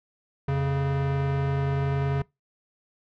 square tone pair together, 87.19 / 138.4 Hz, F2 / C#3, -2 / -2 cents, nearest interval minor sixth, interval 800 cents, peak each -33 / -24 dBFS, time 0.48-2.22 s, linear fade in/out 5 ms, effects noise-tail reverb RT60 0.2 s tail -23 dB re dry + low-pass 2000 Hz 12 dB/octave

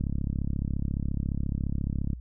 click train, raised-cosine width 5 ms, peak -17 dBFS, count 74, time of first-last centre 0.01-2.132 s, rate 34.4 Hz, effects added 60 Hz sine -38 dBFS peak until 2.2 s

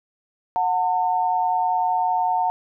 sine tone pair together, 733 / 902.6 Hz, F#5 / A5, -16 / +44 cents, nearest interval major third, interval 360 cents, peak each -21 dBFS, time 0.56-2.5 s, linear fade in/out 0 ms, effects none

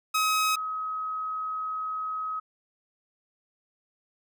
sawtooth / sine tone pair in turn, 1271 / 1271 Hz, D#6 / D#6, +36 / +36 cents, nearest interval unison, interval 0 cents, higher neither, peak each -19 / -29 dBFS, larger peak first, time 0.14-0.56 / 0.56-2.4 s, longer second, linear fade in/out 10 ms, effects none

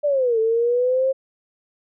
sine linear two-way sweep, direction down then up, 599 to 440 to 537 Hz, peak -16 dBFS, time 0.03-1.13 s, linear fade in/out 20 ms, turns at 0.39 s, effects none

